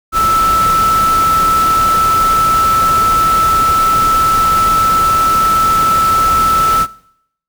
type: tone in noise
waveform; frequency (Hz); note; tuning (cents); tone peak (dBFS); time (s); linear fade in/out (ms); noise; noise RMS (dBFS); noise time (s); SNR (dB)
sine; 1318.5; E6; 0; -9; 0.12-6.87; 50; pink; -21; 0.12-6.87; +9
effects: noise-tail reverb RT60 0.7 s tail -20 dB re dry